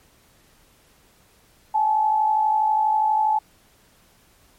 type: tone pair together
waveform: sine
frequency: 812 / 864.3 Hz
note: G#5 / A5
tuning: -39 / -31 cents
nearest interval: minor second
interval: 108 cents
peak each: -26 / -17 dBFS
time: 1.74-3.39 s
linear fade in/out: 10 ms
effects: pink hiss -57 dBFS RMS until 4.58 s + MP3 64 kbps